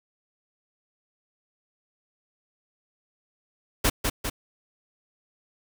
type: noise with echo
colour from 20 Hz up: pink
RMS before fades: -21 dBFS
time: 3.84-3.9 s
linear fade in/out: 10 ms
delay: 200 ms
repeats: 2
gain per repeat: -4 dB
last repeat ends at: 4.3 s
effects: none